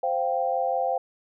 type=chord; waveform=sine; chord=C suspended fourth; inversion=none; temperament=equal; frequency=523.3 / 698.5 / 784 Hz; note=C5 / F5 / G5; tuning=0 / 0 / 0 cents; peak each=-27 dBFS; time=0.03-0.98 s; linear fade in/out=5 ms; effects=none